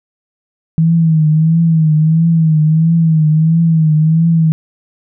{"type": "tone with vibrato", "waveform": "sine", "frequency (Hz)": 160, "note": "D#3", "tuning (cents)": 49, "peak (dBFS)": -7, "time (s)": [0.78, 4.52], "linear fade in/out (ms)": 0, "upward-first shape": "triangle", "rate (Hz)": 1.5, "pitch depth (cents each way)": 83, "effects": []}